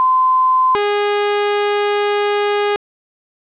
sine / sawtooth tone pair in turn, 1030 / 411.5 Hz, C6 / G#4, -28 / -16 cents, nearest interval octave + major third, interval 1588 cents, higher first, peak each -10 dBFS, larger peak neither, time 0-0.75 / 0.75-2.76 s, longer second, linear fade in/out 0 ms, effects resampled to 8000 Hz + 8-bit

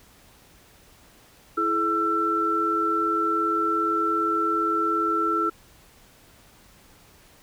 sine tone cluster, 331 / 428.4 / 1340 Hz, E4 / A4 / E6, +7 / -46 / +28 cents, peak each -27 / -30 / -22 dBFS, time 1.57-5.5 s, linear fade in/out 10 ms, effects pink hiss -54 dBFS RMS until 7.42 s

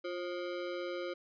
square ring-modulated tone, 442.9 Hz, A4, 11 cents sharp, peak -34 dBFS, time 0.04-1.14 s, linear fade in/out 10 ms, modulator 91.6 Hz, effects resampled to 11025 Hz

